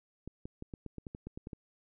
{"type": "clicks", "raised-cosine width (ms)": 3, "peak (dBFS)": -29, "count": 12, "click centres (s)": [0.276, 0.455, 0.624, 0.738, 0.863, 0.983, 1.068, 1.149, 1.27, 1.375, 1.471, 1.532], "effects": []}